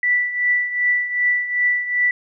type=tone with tremolo; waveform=sine; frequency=1968 Hz; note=B6; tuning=7 cents flat; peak=-13 dBFS; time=0.03-2.11 s; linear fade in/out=2 ms; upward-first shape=triangle; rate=2.6 Hz; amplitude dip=75%; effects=none